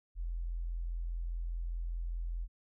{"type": "tone", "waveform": "sine", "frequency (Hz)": 42.47, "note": "F1", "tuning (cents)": -48, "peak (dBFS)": -34, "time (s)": [0.15, 2.48], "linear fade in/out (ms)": 50, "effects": []}